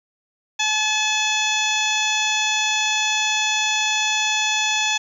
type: harmonic tone with a mistuned harmonic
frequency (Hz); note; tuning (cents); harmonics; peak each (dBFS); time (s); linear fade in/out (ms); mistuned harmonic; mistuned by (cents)
859; A5; -42; 1 / 2 / 3 / 4 / 5 / 6 / 7 / 8; -26 / -28 / -23 / -23 / -34 / -35 / -28 / -30; 0.59-4.98; 10; 8; -29
effects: 9-bit